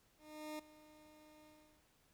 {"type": "tone with ADSR envelope", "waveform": "20% pulse", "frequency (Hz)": 305.7, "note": "D#4", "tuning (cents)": -30, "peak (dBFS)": -38, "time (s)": [0.18, 1.86], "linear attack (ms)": 410, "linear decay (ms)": 7, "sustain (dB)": -18, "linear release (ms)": 390, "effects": ["pink hiss -73 dBFS RMS until 2.13 s"]}